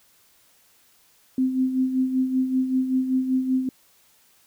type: tone with tremolo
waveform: sine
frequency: 259.3 Hz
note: C4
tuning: 15 cents flat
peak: -17 dBFS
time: 1.38-3.69 s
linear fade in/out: 2 ms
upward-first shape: sine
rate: 5.2 Hz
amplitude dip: 60%
effects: white hiss -59 dBFS RMS until 4.46 s